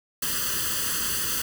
white noise with comb filter, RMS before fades -27 dBFS, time 0.22-1.42 s, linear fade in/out 5 ms, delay 0.65 ms, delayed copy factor +1, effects none

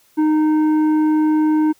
sine tone with tanh clipping, 308.6 Hz, D#4, 14 cents flat, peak -14 dBFS, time 0.17-1.73 s, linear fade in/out 20 ms, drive 8 dB, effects white hiss -56 dBFS RMS until 1.79 s

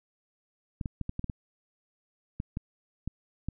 clicks, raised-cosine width 5 ms, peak -20 dBFS, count 11, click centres 0.812 / 0.858 / 1.013 / 1.094 / 1.194 / 1.243 / 1.298 / 2.401 / 2.571 / 3.076 / 3.486 s, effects none

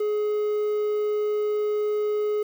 triangle tone with quantisation, 420.8 Hz, G#4, 23 cents sharp, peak -20 dBFS, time 0-2.43 s, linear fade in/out 5 ms, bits 8, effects none

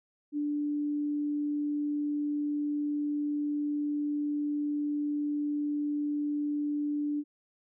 sine tone, 293.7 Hz, D4, in tune, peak -28 dBFS, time 0.32-7.24 s, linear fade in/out 50 ms, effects none

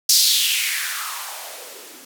violet noise with band-pass filter sweep, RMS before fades -22 dBFS, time 0.09-2.05 s, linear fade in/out 5 ms, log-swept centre 5300 to 260 Hz, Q 3.4, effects none

